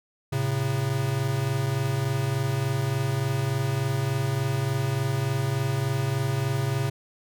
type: tone pair together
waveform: square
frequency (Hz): 111.9 / 135.32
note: A2 / C#3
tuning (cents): +30 / -41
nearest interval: minor third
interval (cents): 329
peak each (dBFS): -29 / -26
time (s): 0.32-6.9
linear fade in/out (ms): 10
effects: none